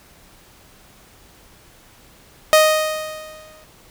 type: tone with exponential decay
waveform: sawtooth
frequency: 622.3 Hz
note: D#5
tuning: in tune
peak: -4 dBFS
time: 2.53-3.64 s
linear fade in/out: 0 ms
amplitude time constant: 240 ms
effects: pink hiss -49 dBFS RMS until 3.9 s